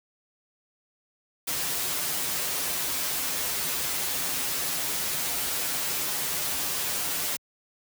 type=noise with comb filter; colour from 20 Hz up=white; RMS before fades=-29 dBFS; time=1.47-7.37 s; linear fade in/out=10 ms; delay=9.1 ms; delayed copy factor=-0.85; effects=high-pass 60 Hz 12 dB/octave